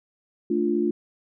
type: chord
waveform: sine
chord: D minor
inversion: second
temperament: equal with one note detuned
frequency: 222.4 / 293.7 / 349.2 Hz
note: A3 / D4 / F4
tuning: +19 / 0 / 0 cents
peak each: -26 / -26 / -23 dBFS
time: 0.5-0.91 s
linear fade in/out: 5 ms
effects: none